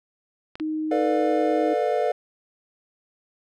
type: clicks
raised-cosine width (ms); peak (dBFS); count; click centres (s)
0.3; -22; 2; 0.555 / 0.599
type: tone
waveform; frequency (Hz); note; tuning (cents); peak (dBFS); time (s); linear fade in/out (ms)
sine; 311.1; D#4; 0; -24; 0.6-1.74; 10
type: chord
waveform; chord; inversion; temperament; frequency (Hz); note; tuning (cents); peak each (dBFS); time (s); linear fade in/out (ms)
triangle; B half-diminished seventh; third; just; 444.5 / 493.9 / 592.7 / 711.2; A4 / B4 / D5 / F5; +18 / 0 / +16 / +31; -24; 0.91-2.12; 5
effects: none